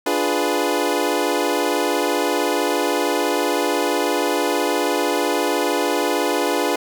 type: chord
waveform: 25% pulse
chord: D diminished seventh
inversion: none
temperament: equal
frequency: 293.7 / 349.2 / 415.3 / 493.9 Hz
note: D4 / F4 / Ab4 / Cb5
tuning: 0 / 0 / 0 / 0 cents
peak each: -20 dBFS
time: 0.06-6.76 s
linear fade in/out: 5 ms
effects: none